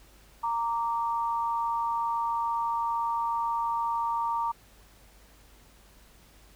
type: tone pair together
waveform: sine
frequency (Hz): 927 / 1169.2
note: A#5 / D6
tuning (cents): -10 / -8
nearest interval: major third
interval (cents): 402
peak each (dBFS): -27 / -32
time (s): 0.43-4.52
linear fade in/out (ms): 10
effects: added 50 Hz sine -57 dBFS peak until 6.55 s + pink hiss -58 dBFS RMS until 6.55 s